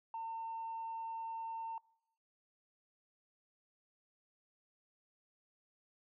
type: tone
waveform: sine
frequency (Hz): 905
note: A5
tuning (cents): +48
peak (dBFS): -38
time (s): 0.14-1.78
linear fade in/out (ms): 2
effects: noise-tail reverb RT60 0.8 s tail -25 dB re dry + tanh soft clip ceiling -36 dBFS